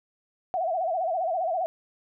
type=tone with vibrato; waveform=sine; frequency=698.5 Hz; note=F5; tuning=in tune; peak=-24 dBFS; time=0.54-1.66 s; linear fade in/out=0 ms; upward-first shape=sine; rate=15 Hz; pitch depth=150 cents each way; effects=none